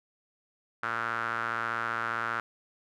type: tone with band-pass filter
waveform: sawtooth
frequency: 115.2 Hz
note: A#2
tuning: 20 cents flat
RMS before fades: -32 dBFS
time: 0.83-2.4 s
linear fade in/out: 0 ms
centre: 1400 Hz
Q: 5.2
effects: none